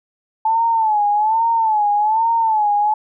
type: tone with vibrato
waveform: sine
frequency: 871 Hz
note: A5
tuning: 18 cents flat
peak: -13 dBFS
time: 0.45-2.94 s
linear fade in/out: 5 ms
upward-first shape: sine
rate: 1.2 Hz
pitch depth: 100 cents each way
effects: none